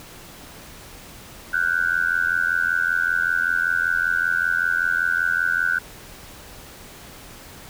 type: tone with amplitude modulation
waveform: sine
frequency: 1500 Hz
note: F#6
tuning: 23 cents sharp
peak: -14 dBFS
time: 1.53-5.79 s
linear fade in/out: 10 ms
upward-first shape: sine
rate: 85.2 Hz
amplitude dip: 100%
effects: pink hiss -42 dBFS RMS until 7.69 s